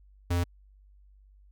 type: tone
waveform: square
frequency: 87.3 Hz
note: F2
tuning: in tune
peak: -25 dBFS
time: 0.3-0.44 s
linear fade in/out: 10 ms
effects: added 49 Hz sine -54 dBFS peak until 1.51 s